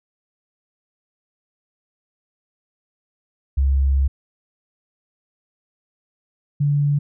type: tone pair in turn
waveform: sine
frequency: 68.1 / 144.3 Hz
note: C#2 / D3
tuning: -30 / -30 cents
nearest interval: octave + minor second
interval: 1300 cents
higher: second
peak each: -14 / -15 dBFS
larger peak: first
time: 3.57-4.08 / 6.6-6.99 s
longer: first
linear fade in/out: 10 ms
effects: none